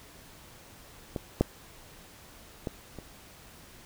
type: clicks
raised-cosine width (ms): 2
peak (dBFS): -18 / -8 / -18 / -27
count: 4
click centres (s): 1.162 / 1.41 / 2.672 / 2.987
effects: pink hiss -52 dBFS RMS until 3.85 s